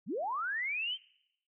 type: linear sweep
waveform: sine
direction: up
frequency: 137.2 to 3184 Hz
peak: -32 dBFS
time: 0.06-0.98 s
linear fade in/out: 50 ms
effects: noise-tail reverb RT60 0.8 s tail -22 dB re dry

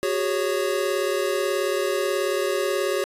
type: chord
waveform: square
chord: F# suspended second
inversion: none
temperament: equal with one note detuned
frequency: 370 / 408.4 / 554.4 Hz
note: F#4 / G#4 / C#5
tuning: 0 / -29 / 0 cents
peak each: -27 dBFS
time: 0.03-3.04 s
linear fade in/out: 0 ms
effects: resampled to 32000 Hz

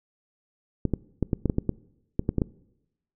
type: clicks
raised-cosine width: 3 ms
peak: -10 dBFS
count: 12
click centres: 0.853 / 0.937 / 1.227 / 1.332 / 1.457 / 1.498 / 1.584 / 1.693 / 2.194 / 2.291 / 2.383 / 2.418 s
effects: noise-tail reverb RT60 0.9 s tail -22 dB re dry

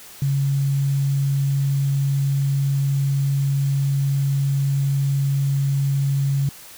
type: tone with quantisation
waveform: sine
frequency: 138.59 Hz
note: C#3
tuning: in tune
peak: -17 dBFS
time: 0.22-6.49 s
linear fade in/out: 2 ms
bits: 7
effects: white hiss -42 dBFS RMS until 6.77 s

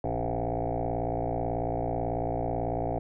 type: tone with frequency modulation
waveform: sine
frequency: 396.7 Hz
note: G4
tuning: 21 cents sharp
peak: -26 dBFS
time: 0.04-2.99 s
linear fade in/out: 2 ms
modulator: 58.2 Hz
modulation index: 6.5
effects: tanh soft clip ceiling -22 dBFS

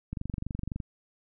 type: click train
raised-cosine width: 5 ms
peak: -21 dBFS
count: 17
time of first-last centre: 0.13-0.802 s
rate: 23.8 Hz
effects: none

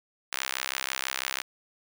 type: tone with high-pass filter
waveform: sawtooth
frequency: 66.1 Hz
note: C2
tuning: 18 cents sharp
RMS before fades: -33 dBFS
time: 0.32-1.42 s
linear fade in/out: 10 ms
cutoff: 1700 Hz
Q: 0.82
effects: none

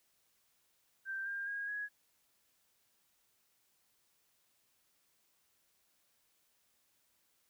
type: tone with pitch steps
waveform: sine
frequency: 1568 / 1600.9 / 1634.6 / 1668.9 Hz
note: G6 / G6 / G#6 / G#6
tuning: 0 / +36 / -28 / +8 cents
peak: -37 dBFS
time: 1.05-1.89 s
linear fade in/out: 50 ms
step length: 210 ms
effects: white hiss -75 dBFS RMS until 7.49 s

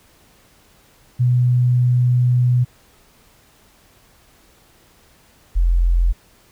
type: tone pair in turn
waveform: sine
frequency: 123.8 / 43.19 Hz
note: B2 / F1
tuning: +5 / -18 cents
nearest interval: octave + tritone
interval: 1823 cents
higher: first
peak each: -12 dBFS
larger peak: neither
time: 1.19-2.65 / 5.55-6.13 s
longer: first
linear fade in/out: 20 ms
effects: pink hiss -53 dBFS RMS until 6.51 s

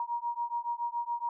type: beating tone pair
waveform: sine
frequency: 944 / 951.1 Hz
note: A#5 / A#5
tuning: +22 / +35 cents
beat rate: 7.1 Hz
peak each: -34 / -34 dBFS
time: 0-1.29 s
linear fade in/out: 2 ms
effects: none

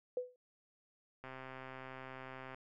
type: tone with exponential decay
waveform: sine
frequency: 498.4 Hz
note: B4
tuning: 16 cents sharp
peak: -31 dBFS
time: 0.17-0.36 s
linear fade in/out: 2 ms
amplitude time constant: 41 ms
type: click train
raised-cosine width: 0.5 ms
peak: -33 dBFS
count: 172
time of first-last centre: 1.24-2.545 s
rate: 131 Hz
effects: none

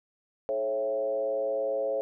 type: tone with frequency modulation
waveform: sine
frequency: 545 Hz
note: C#5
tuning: 29 cents flat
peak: -26 dBFS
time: 0.49-2.01 s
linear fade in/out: 0 ms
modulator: 117 Hz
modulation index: 0.87
effects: none

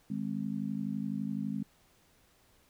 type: harmonic tone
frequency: 51.91 Hz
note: G#1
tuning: in tune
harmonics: 3 / 4 / 5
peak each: -40 / -34 / -38 dBFS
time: 0.1-1.63 s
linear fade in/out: 5 ms
effects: pink hiss -66 dBFS RMS until 2.69 s

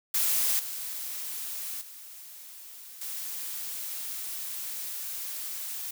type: noise with level steps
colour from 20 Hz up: blue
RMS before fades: -26 / -36 / -46 / -36 dBFS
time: 0.14-5.91 s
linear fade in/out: 5 ms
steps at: 0.59 / 1.81 / 3.01 s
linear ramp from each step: 5 ms
effects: none

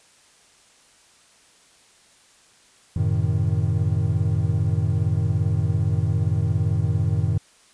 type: chord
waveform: triangle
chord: F# diminished seventh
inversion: none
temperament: equal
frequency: 92.5 / 110 / 130.81 / 155.56 Hz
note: F#2 / A2 / C3 / Eb3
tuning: 0 / 0 / 0 / 0 cents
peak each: -21 / -21 / -27 / -23 dBFS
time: 2.96-7.38 s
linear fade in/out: 5 ms
effects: white hiss -55 dBFS RMS until 7.73 s + resampled to 22050 Hz

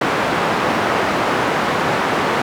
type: band-pass noise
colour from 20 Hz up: white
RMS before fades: -18 dBFS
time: 0.01-2.42 s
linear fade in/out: 5 ms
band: 140 to 1300 Hz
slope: 12 dB/octave
effects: none

